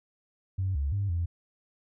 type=tone with pitch steps; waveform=sine; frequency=94.8 / 70.3 / 99.9 / 85.3 Hz; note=F#2 / C#2 / G2 / F2; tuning=+43 / +25 / +33 / -40 cents; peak=-25 dBFS; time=0.58-1.26 s; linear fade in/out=10 ms; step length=170 ms; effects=tanh soft clip ceiling -21 dBFS